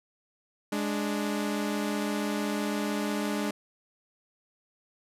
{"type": "tone pair together", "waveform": "sawtooth", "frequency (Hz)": [207.7, 293.7], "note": ["G#3", "D4"], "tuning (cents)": [0, 0], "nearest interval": "tritone", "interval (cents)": 600, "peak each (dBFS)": [-26, -28], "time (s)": [0.72, 3.51], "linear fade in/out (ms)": 5, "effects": ["resampled to 32000 Hz"]}